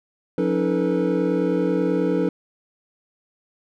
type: tone cluster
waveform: triangle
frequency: 179 / 279.2 / 317.6 / 438.5 / 488.6 Hz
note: F3 / C#4 / D#4 / A4 / B4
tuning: +43 / +13 / +36 / -6 / -19 cents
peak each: -23 dBFS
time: 0.38-2.29 s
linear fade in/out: 2 ms
effects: none